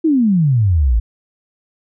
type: exponential sweep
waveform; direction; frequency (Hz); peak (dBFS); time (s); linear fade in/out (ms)
sine; down; 335.6 to 51.91; -10; 0.04-1; 10
effects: none